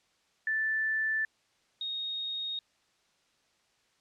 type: tone pair in turn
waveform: sine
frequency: 1760 / 3729 Hz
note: A6 / A#7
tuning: 0 / 0 cents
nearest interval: octave + minor second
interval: 1300 cents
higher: second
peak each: -27 / -32 dBFS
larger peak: first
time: 0.47-1.25 / 1.81-2.59 s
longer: neither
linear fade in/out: 2 ms
effects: white hiss -70 dBFS RMS until 4 s + low-pass 6000 Hz 12 dB/octave